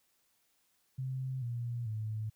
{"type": "tone with pitch steps", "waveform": "sine", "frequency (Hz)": [130.81, 119.26, 108.73], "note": ["C3", "A#2", "A2"], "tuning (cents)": [0, 40, -20], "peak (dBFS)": -34, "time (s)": [0.98, 2.3], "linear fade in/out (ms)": 10, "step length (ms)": 440, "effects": ["white hiss -74 dBFS RMS until 2.35 s"]}